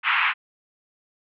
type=band-pass noise; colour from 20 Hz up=white; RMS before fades=-21 dBFS; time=0.03-0.34 s; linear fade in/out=50 ms; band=940 to 2800 Hz; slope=48 dB/octave; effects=none